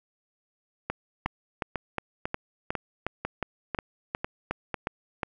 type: two click trains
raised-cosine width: 0.5 ms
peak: -14 / -13 dBFS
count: 8 / 13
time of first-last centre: 1.26-4.743 / 0.9-5.232 s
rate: 2.01 / 2.77 Hz
effects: none